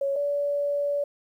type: tone pair in turn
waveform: sine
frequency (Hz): 554.4 / 574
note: C#5 / D5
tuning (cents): 0 / -40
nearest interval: minor second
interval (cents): 60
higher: second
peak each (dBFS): -23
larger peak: neither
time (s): 0.01-0.16 / 0.16-1.04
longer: second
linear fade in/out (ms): 5
effects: 10-bit